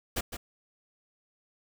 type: noise with echo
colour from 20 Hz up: pink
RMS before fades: -30 dBFS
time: 0.16-0.21 s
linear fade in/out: 10 ms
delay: 160 ms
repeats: 1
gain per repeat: -8 dB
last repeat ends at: 0.37 s
effects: none